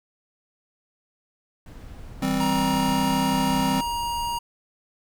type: noise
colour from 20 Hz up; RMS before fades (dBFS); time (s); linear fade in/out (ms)
brown; -39; 1.66-4.38; 2
type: chord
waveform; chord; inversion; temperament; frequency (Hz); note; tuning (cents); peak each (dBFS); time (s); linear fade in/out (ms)
square; C major; first; just; 163.52 / 196.22 / 261.6; E3 / G3 / C4; -14 / +2 / 0; -30 / -27 / -25; 2.22-3.81; 5
type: tone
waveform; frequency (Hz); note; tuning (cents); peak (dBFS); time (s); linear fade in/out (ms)
square; 945; A#5; +23; -26; 2.4-4.39; 10
effects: none